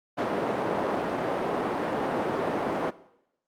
white band-pass noise, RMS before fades -28 dBFS, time 0.17-2.91 s, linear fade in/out 20 ms, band 220 to 710 Hz, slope 12 dB/octave, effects noise-tail reverb RT60 0.8 s tail -18 dB re dry + Opus 48 kbps

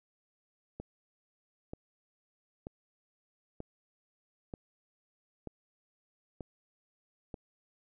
click train, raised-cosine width 2 ms, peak -27 dBFS, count 8, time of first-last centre 0.8-7.342 s, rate 1.07 Hz, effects none

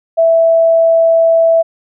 sine tone, 659.3 Hz, E5, in tune, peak -6 dBFS, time 0.17-1.63 s, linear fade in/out 20 ms, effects none

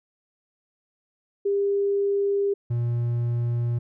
sine / triangle tone pair in turn, 400.4 / 119.04 Hz, G4 / A#2, +37 / +37 cents, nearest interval octave + major sixth, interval 2100 cents, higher first, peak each -20 dBFS, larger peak neither, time 1.45-2.54 / 2.7-3.79 s, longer neither, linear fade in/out 10 ms, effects none

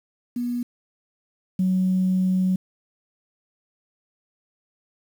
sine tone pair in turn, 242.4 / 185.93 Hz, B3 / F#3, -32 / +9 cents, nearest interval perfect fourth, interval 459 cents, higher first, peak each -23 / -17 dBFS, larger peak second, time 0.36-0.63 / 1.59-2.56 s, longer second, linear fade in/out 5 ms, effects tanh soft clip ceiling -13 dBFS + 8-bit

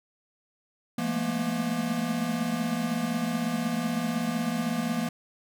square tone cluster, 169.6 / 213 / 222.7 / 238.7 Hz, E3 / G#3 / A3 / A#3, +50 / +44 / +21 / +41 cents, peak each -34 / -35 / -35 / -30 dBFS, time 0.98-5.09 s, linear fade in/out 5 ms, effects none

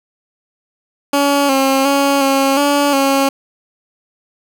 15% pulse tone with pitch steps, 282.9 / 269.1 / 279 / 272.3 / 286.4 / 273.6 Hz, C#4 / C4 / C#4 / C#4 / D4 / C#4, +35 / +49 / +11 / -31 / -43 / -23 cents, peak -5 dBFS, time 1.13-3.29 s, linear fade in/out 5 ms, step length 360 ms, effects none

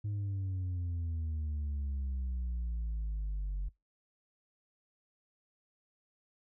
sine exponential sweep, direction down, 104.8 to 46.25 Hz, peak -30 dBFS, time 0.04-3.69 s, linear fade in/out 10 ms, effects noise-tail reverb RT60 0.2 s tail -25 dB re dry + tanh soft clip ceiling -32 dBFS

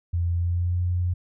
sine tone with pitch glide, 86 to 88.93 Hz, F2 to F2, -26 to +32 cents, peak -21 dBFS, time 0.13-1.14 s, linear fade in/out 10 ms, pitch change +58 cents, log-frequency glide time 0.34-0.8 s, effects none

